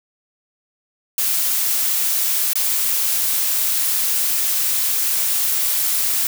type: noise with dropouts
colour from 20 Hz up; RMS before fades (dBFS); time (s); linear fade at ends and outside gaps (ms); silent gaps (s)
blue; -19; 1.18-6.27; 2; 2.533-2.555
effects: none